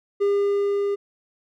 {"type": "tone with level ramp", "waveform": "triangle", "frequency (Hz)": 403.1, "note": "G4", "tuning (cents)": 48, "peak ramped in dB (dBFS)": [-15, -19], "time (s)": [0.2, 0.96], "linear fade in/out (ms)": 20, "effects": []}